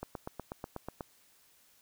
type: click train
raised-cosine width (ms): 1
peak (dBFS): -24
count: 9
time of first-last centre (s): 0.03-1.008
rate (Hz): 8.18
effects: white hiss -65 dBFS RMS until 1.81 s